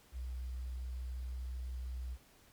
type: tone with quantisation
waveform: sine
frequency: 62.7 Hz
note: B1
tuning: 27 cents sharp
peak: -38 dBFS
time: 0.12-2.18 s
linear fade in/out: 50 ms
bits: 11
effects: pink hiss -64 dBFS RMS until 2.52 s + MP3 96 kbps